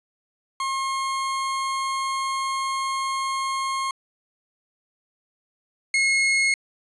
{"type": "tone pair in turn", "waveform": "40% pulse", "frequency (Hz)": [1075, 2164], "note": ["C6", "C#7"], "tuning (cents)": [47, -42], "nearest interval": "octave", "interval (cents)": 1211, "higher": "second", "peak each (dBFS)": [-23, -17], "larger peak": "second", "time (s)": [[0.6, 3.91], [5.94, 6.54]], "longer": "first", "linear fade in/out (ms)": 2, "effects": ["resampled to 22050 Hz"]}